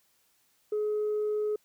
sine tone, 422.9 Hz, G#4, 31 cents sharp, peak -25 dBFS, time 0.72-1.56 s, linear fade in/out 5 ms, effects tanh soft clip ceiling -24 dBFS + white hiss -69 dBFS RMS until 1.64 s

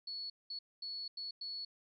sine tone bursts at uneven times, 4400 Hz, C#8, 14 cents flat, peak -40 dBFS, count 5, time 0.07-0.3 / 0.5-0.59 / 0.82-1.08 / 1.17-1.31 / 1.41-1.65 s, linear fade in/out 5 ms, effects none

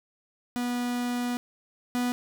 45% pulse tone pair in turn, 244.1 / 245.7 Hz, B3 / B3, -20 / -9 cents, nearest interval unison, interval 11 cents, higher second, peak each -27 / -25 dBFS, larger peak second, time 0.56-1.37 / 1.95-2.12 s, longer first, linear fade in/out 0 ms, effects none

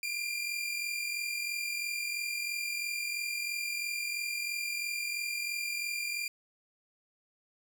sawtooth tone pair together, 2357 / 2400 Hz, D7 / D7, +6 / +37 cents, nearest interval unison, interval 31 cents, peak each -35 / -31 dBFS, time 0.03-6.28 s, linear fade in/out 2 ms, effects none

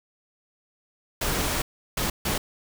pink noise bursts at uneven times, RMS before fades -26 dBFS, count 3, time 1.21-1.62 / 1.97-2.1 / 2.25-2.38 s, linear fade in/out 5 ms, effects none

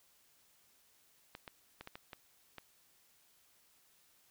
clicks, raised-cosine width 0.3 ms, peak -30 dBFS, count 7, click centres 1.351 / 1.478 / 1.81 / 1.874 / 1.955 / 2.132 / 2.583 s, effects white hiss -69 dBFS RMS until 4.3 s

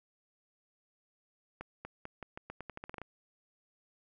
accelerating click train, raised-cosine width 0.5 ms, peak -27 dBFS, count 14, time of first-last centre 1.61-3.017 s, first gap 240 ms, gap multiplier 0.85, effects none

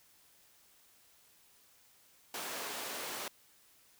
pink high-pass noise, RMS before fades -41 dBFS, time 2.34-3.28 s, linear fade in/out 2 ms, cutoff 420 Hz, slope 12 dB/octave, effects white hiss -65 dBFS RMS until 3.99 s

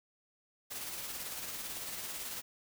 white noise with tremolo, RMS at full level -40 dBFS, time 0.7-2.42 s, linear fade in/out 20 ms, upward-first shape sine, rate 18 Hz, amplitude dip 35%, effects none

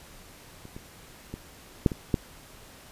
clicks, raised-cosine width 3 ms, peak -30 / -27 / -22 / -6 / -19 / -9 dBFS, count 6, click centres 0.654 / 0.765 / 1.34 / 1.862 / 1.918 / 2.142 s, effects pink hiss -50 dBFS RMS until 2.91 s + resampled to 32000 Hz

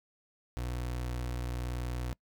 30% pulse tone, 61 Hz, B1, 21 cents flat, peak -31 dBFS, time 0.57-2.13 s, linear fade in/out 0 ms, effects noise-tail reverb RT60 0.1 s tail -25 dB re dry

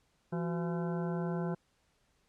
harmonic tone with a mistuned harmonic, 169.7 Hz, F3, 49 cents flat, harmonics 1 / 2 / 3 / 4 / 5 / 6 / 8 / 9, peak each -33 / -39 / -43 / -45 / -47 / -49 / -51 / -52 dBFS, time 0.32-1.55 s, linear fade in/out 10 ms, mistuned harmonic 2, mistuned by +140 cents, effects pink hiss -73 dBFS RMS until 2.28 s + low-pass 9000 Hz 12 dB/octave

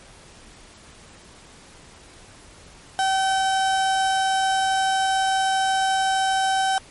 35% pulse tone, 768 Hz, G5, 36 cents flat, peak -17 dBFS, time 2.99-6.78 s, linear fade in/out 0 ms, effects pink hiss -47 dBFS RMS until 6.9 s + MP3 48 kbps

